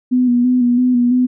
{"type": "tone with vibrato", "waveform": "sine", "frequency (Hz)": 246.9, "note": "B3", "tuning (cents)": 0, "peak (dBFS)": -10, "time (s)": [0.11, 1.27], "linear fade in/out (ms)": 20, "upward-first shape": "square", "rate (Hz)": 3, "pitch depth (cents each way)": 30, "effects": []}